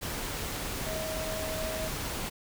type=tone in noise; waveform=sine; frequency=634 Hz; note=D#5; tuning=32 cents sharp; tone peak=-35 dBFS; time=0.86-1.89 s; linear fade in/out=20 ms; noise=pink; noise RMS=-35 dBFS; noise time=0.01-2.3 s; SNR=-3 dB; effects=none